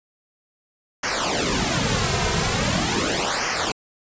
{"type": "noise with flanger", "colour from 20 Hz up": "pink", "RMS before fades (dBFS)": -22, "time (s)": [1.03, 3.72], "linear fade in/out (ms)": 5, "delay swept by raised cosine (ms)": [0.26, 3.56], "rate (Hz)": 0.41, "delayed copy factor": -0.85, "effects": ["resampled to 16000 Hz"]}